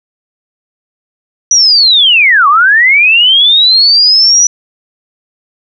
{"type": "linear two-way sweep", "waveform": "sine", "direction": "down then up", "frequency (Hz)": [5920, 1100, 5920], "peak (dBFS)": -3, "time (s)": [1.51, 4.47], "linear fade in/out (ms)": 2, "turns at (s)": 2.48, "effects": []}